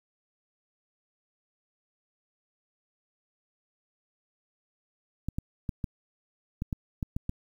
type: clicks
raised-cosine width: 5 ms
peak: -18 dBFS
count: 9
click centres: 5.286 / 5.385 / 5.692 / 5.842 / 6.621 / 6.728 / 7.028 / 7.165 / 7.294 s
effects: 9-bit